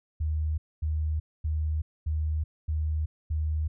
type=tone bursts; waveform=sine; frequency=77.4 Hz; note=D#2; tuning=9 cents flat; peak=-25 dBFS; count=6; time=0.2-3.68 s; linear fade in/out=10 ms; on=380 ms; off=240 ms; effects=none